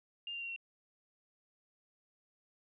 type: tone with pitch steps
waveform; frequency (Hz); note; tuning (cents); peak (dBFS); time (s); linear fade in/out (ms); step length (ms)
sine; 2806 / 2780 / 2755 / 2729; F7 / F7 / F7 / F7; +8 / -9 / -24 / -41; -39; 0.27-0.562; 2; 73
effects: none